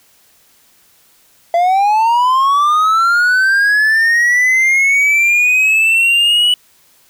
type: linear sweep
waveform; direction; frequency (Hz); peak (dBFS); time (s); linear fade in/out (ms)
triangle; up; 673 to 2960; -7; 1.54-6.54; 2
effects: white hiss -51 dBFS RMS until 7.09 s